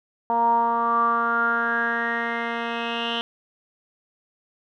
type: tone with low-pass filter sweep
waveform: 10% pulse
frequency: 233.1 Hz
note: A#3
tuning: in tune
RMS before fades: -23 dBFS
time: 0.3-3.21 s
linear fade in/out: 0 ms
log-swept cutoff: 860 to 3000 Hz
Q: 8.9
effects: none